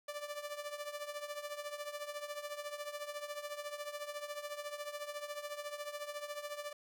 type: tone with tremolo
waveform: sawtooth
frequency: 587 Hz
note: D5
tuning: 1 cent flat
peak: -34 dBFS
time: 0.08-6.73 s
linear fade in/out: 5 ms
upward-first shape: triangle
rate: 14 Hz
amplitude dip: 80%
effects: none